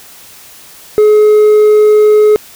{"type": "tone with hard clipping", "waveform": "sine", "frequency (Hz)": 424.2, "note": "G#4", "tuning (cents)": 37, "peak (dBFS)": -4, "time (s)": [0.98, 2.36], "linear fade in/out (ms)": 0, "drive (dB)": 2, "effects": ["white hiss -36 dBFS RMS until 2.55 s"]}